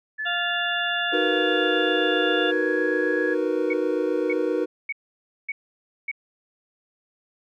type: tone with pitch glide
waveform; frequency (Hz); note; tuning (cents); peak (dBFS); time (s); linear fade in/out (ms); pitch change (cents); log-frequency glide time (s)
sine; 1732 to 1669.1; A6 to G#6; -28 to +8; -26; 0.18-3.35; 20; -64; 0.35-2.59
type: harmonic tone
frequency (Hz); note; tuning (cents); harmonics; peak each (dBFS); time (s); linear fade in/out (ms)
698.5; F5; 0; 1 / 2 / 4 / 5; -30 / -30 / -30 / -30; 0.25-2.52; 20
type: chord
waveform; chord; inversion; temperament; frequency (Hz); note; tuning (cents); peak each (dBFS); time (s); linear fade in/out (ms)
triangle; B major seventh; first; equal; 311.1 / 370 / 466.2 / 493.9; D#4 / F#4 / A#4 / B4; 0 / 0 / 0 / 0; -25; 1.12-4.66; 20
type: tone bursts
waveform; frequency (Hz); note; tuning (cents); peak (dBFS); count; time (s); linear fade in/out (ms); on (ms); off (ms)
sine; 2232; C#7; +11; -25; 5; 3.7-6.115; 5; 35; 560
effects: none